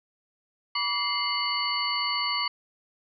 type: tone cluster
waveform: sine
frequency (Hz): 976 / 1152 / 2098 / 2944 / 4482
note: B5 / D6 / C7 / F#7 / C#8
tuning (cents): -21 / -34 / +4 / -9 / +18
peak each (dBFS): -35 / -31 / -31 / -34 / -29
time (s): 0.75-2.48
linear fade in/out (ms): 5
effects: none